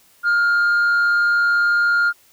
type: tone with frequency modulation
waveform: sine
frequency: 1409 Hz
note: F6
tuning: 15 cents sharp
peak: -11 dBFS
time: 0.23-2.13 s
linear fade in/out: 50 ms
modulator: 120 Hz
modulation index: 0.21
effects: tanh soft clip ceiling -13 dBFS + white hiss -54 dBFS RMS until 2.32 s